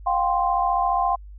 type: chord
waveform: sine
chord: F suspended second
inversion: none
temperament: equal with one note detuned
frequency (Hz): 709.4 / 784 / 1046.5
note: F5 / G5 / C6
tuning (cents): +27 / 0 / 0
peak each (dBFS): -23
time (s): 0.06-1.16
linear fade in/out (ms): 10
effects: added 50 Hz sine -38 dBFS peak until 1.38 s